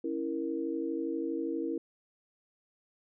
sine chord, A# diminished, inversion first, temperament equal, 277.2 / 329.6 / 466.2 Hz, C#4 / E4 / A#4, 0 / 0 / 0 cents, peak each -37 / -33 / -37 dBFS, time 0.04-1.78 s, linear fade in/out 5 ms, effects none

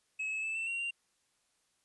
triangle tone with pitch steps, 2575 / 2590 / 2629 / 2674 / 2747 / 2772 Hz, E7 / E7 / E7 / E7 / F7 / F7, -41 / -31 / -5 / +24 / -29 / -14 cents, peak -32 dBFS, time 0.19-0.91 s, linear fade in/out 10 ms, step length 120 ms, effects white hiss -75 dBFS RMS until 1.84 s + resampled to 24000 Hz

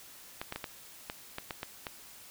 clicks, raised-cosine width 0.3 ms, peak -20 dBFS, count 9, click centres 0.415 / 0.524 / 0.56 / 0.642 / 1.099 / 1.384 / 1.508 / 1.631 / 1.868 s, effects white hiss -52 dBFS RMS until 2.3 s

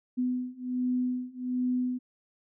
sine beating tone pair, 250 / 251.3 Hz, B3 / B3, +21 / +30 cents, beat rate 1.3 Hz, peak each -31 / -30 dBFS, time 0.17-1.99 s, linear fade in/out 20 ms, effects none

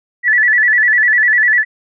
sine tone with vibrato, 1838 Hz, A#6, 25 cents flat, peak -8 dBFS, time 0.23-1.65 s, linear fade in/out 50 ms, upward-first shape square, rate 10 Hz, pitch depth 97 cents each way, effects none

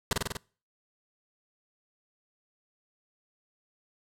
pink noise with echo, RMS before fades -25 dBFS, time 0.11-0.13 s, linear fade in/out 2 ms, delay 48 ms, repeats 5, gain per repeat -2 dB, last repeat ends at 0.37 s, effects noise-tail reverb RT60 0.4 s tail -24 dB re dry + low-pass 11000 Hz 12 dB/octave

